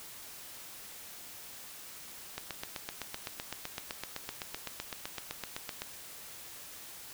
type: click train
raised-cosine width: 0.2 ms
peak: -19 dBFS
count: 28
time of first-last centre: 2.38-5.819 s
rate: 7.85 Hz
effects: white hiss -48 dBFS RMS until 7.13 s